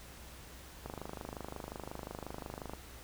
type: click train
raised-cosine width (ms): 1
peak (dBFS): -27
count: 49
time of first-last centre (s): 0.86-2.735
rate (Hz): 25.6
effects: added 63 Hz sine -54 dBFS peak until 3.03 s + pink hiss -53 dBFS RMS until 3.03 s